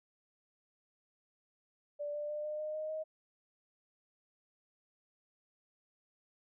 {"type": "tone with pitch steps", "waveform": "sine", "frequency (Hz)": [585, 591.8, 598.7, 605.6, 612.7, 619.8, 627], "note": ["D5", "D5", "D5", "D#5", "D#5", "D#5", "D#5"], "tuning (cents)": [-7, 13, 33, -47, -27, -7, 13], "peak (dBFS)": -36, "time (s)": [1.99, 3.04], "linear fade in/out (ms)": 20, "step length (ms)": 150, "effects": []}